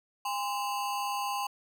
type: ring-modulated tone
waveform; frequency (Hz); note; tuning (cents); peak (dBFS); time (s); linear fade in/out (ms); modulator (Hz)
square; 921; A#5; -21; -28; 0.25-1.47; 5; 112
effects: none